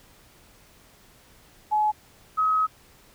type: tone pair in turn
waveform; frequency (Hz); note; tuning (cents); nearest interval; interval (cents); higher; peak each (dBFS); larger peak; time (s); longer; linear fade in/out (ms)
sine; 850 / 1273.6; G#5 / D#6; +40 / +40; perfect fifth; 700; second; -19; neither; 1.71-1.92 / 2.37-2.67; second; 20
effects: pink hiss -55 dBFS RMS until 3.14 s